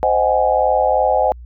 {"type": "chord", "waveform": "sine", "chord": "Ab dominant seventh", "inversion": "first", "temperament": "just", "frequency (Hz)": [519.1, 623, 747.5, 830.6], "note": ["C5", "Eb5", "Gb5", "Ab5"], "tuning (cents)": [-14, 2, 17, 0], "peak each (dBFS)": -18, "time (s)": [0.03, 1.32], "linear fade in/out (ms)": 0, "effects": ["added 60 Hz sine -33 dBFS peak until 1.45 s"]}